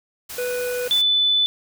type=noise; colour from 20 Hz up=white; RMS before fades=-34 dBFS; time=0.29-1.02 s; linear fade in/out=10 ms
type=harmonic tone; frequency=493.9 Hz; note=B4; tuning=in tune; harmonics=1 / 3 / 5; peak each=-23 / -33 / -37 dBFS; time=0.38-0.88 s; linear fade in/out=5 ms
type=tone; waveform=sine; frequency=3497 Hz; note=A7; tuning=11 cents flat; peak=-15 dBFS; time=0.91-1.46 s; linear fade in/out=0 ms
effects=none